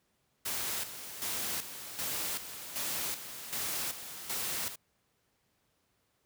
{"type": "noise with tremolo", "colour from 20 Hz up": "white", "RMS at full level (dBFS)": -35, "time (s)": [0.45, 4.76], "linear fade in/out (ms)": 10, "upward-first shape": "square", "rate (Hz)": 1.3, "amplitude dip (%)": 65, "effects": ["pink hiss -75 dBFS RMS until 6.25 s", "high-pass 60 Hz 12 dB/octave"]}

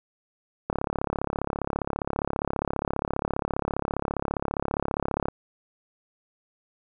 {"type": "click train", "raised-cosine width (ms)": 1, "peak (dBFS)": -12, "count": 161, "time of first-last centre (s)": [0.7, 5.285], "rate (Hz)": 34.9, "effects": []}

